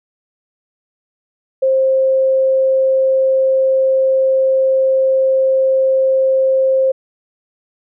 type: tone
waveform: sine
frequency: 529 Hz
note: C5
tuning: 19 cents sharp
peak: -10 dBFS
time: 1.62-6.92 s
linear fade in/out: 10 ms
effects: none